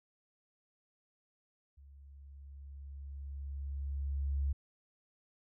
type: tone with level ramp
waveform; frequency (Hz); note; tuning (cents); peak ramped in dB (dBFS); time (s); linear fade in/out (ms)
sine; 69.6; C#2; +8; -54 to -29; 1.77-4.53; 10
effects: none